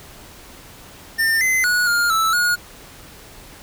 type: tone with pitch steps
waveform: square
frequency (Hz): 1804 / 2048 / 1460 / 1411 / 1316 / 1441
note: A6 / C7 / F#6 / F6 / E6 / F#6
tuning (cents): +43 / -38 / -24 / +17 / -3 / -46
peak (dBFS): -16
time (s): 1.18-2.56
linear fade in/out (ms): 20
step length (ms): 230
effects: pink hiss -42 dBFS RMS until 3.62 s